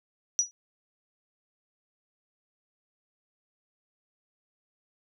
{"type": "tone with exponential decay", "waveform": "sine", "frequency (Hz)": 5840, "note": "F#8", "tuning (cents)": -24, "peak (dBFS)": -17, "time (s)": [0.39, 0.51], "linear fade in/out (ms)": 0, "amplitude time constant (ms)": 26, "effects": []}